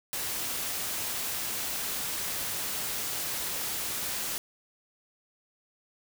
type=noise; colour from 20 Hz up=white; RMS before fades=-33 dBFS; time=0.13-4.38 s; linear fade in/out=0 ms; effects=none